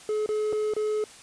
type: tone with dropouts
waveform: triangle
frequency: 426.8 Hz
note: G#4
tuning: 47 cents sharp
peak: -22 dBFS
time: 0.09-1.04 s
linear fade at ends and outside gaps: 1 ms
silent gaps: 0.261-0.29 / 0.526-0.53 / 0.737-0.765 s
effects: white hiss -48 dBFS RMS until 1.22 s + resampled to 22050 Hz